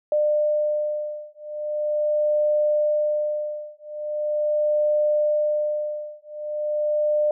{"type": "beating tone pair", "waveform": "sine", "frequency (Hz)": [600, 600.41], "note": ["D5", "D5"], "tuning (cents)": [37, 38], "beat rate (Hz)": 0.41, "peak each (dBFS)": -23, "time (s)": [0.12, 7.31], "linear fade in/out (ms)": 2, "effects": []}